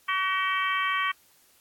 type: harmonic tone with a mistuned harmonic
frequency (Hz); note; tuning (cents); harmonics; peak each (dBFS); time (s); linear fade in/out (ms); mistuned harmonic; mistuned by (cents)
378.9; F#4; +41; 3 / 4 / 5 / 6 / 7 / 8; -27 / -34 / -30 / -32 / -37 / -35; 0.08-1.12; 10; 8; +59
effects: white hiss -61 dBFS RMS until 1.6 s + AAC 64 kbps